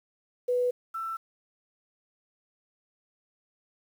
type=tone pair in turn; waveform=sine; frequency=493.9 / 1333.9 Hz; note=B4 / E6; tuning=0 / +20 cents; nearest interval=octave + perfect fourth; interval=1720 cents; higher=second; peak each=-23 / -31 dBFS; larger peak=first; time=0.48-0.71 / 0.94-1.17 s; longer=neither; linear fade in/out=10 ms; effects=9-bit